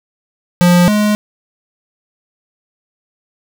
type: tone pair in turn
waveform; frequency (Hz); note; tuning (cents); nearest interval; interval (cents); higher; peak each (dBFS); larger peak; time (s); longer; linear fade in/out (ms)
square; 176.4 / 209.8; F3 / G#3; +18 / +18; minor third; 300; second; -7 / -11; first; 0.61-0.88 / 0.88-1.15; neither; 0
effects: 8-bit